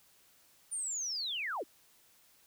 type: linear sweep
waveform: sine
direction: down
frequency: 9310 to 233.1 Hz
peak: -34 dBFS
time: 0.71-1.64 s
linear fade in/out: 20 ms
effects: white hiss -65 dBFS RMS until 2.46 s